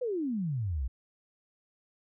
sine exponential sweep, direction down, 523.3 to 57.6 Hz, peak -29 dBFS, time 0.01-0.88 s, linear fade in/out 10 ms, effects none

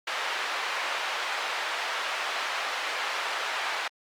pink band-pass noise, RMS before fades -31 dBFS, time 0.07-3.88 s, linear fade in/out 5 ms, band 860 to 3200 Hz, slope 12 dB/octave, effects high-pass 400 Hz 12 dB/octave + Opus 48 kbps

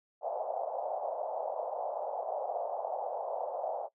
white band-pass noise, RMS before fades -36 dBFS, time 0.21-3.89 s, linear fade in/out 50 ms, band 540 to 800 Hz, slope 48 dB/octave, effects noise-tail reverb RT60 0.1 s tail -19 dB re dry

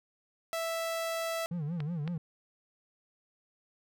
sawtooth tone, 659.3 Hz, E5, in tune, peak -28 dBFS, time 0.53-1.46 s, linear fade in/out 0 ms
triangle tone with vibrato, 159.8 Hz, D#3, 47 cents sharp, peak -30 dBFS, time 1.51-2.18 s, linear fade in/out 5 ms, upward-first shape sine, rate 5.4 Hz, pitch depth 180 cents each way
clicks, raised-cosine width 0.3 ms, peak -25 dBFS, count 2, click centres 1.804 / 2.077 s
effects none

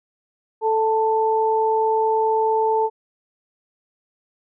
sine tone pair together, 440 / 884.6 Hz, A4 / A5, 0 / +9 cents, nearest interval octave, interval 1209 cents, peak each -19 / -19 dBFS, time 0.61-2.9 s, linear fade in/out 50 ms, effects none

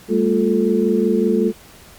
sine tone cluster, 201.9 / 227.2 / 354.3 / 439.4 Hz, G#3 / A#3 / F4 / A4, -49 / -44 / +25 / -2 cents, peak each -19 dBFS, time 0.08-1.53 s, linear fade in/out 50 ms, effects pink hiss -44 dBFS RMS until 1.98 s + MP3 96 kbps

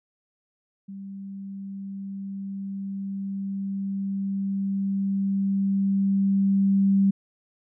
sine tone with level ramp, 196 Hz, G3, in tune, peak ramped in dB -35 to -16 dBFS, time 0.88-7.11 s, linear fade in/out 10 ms, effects none

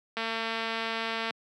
click train, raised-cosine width 0.3 ms, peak -16 dBFS, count 258, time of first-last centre 0.17-1.307 s, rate 226 Hz, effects high-pass 200 Hz 12 dB/octave

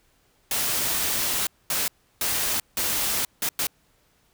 white noise bursts at uneven times, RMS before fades -25 dBFS, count 6, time 0.51-1.47 / 1.7-1.88 / 2.21-2.6 / 2.77-3.25 / 3.42-3.49 / 3.59-3.67 s, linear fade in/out 2 ms, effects pink hiss -64 dBFS RMS until 4.33 s

